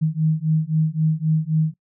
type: beating tone pair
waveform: sine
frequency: 155.5 / 159.3 Hz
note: D#3 / D#3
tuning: -1 / +41 cents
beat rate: 3.8 Hz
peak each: -20 dBFS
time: 0.01-1.74 s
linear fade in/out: 20 ms
effects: noise-tail reverb RT60 0.1 s tail -23 dB re dry